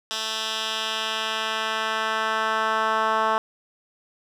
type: tone with band-pass filter sweep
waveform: 10% pulse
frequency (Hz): 220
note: A3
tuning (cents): 0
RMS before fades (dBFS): -25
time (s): 0.11-3.38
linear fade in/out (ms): 0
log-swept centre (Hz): 4300 to 1100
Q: 1.4
effects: none